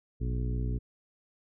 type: harmonic tone with a mistuned harmonic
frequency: 60.6 Hz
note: B1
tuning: 32 cents flat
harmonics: 1 / 2 / 3 / 4 / 5 / 6 / 7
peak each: -30 / -33 / -43 / -41 / -45 / -49 / -46 dBFS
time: 0.2-0.79 s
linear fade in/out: 20 ms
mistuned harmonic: 1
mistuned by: -140 cents
effects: none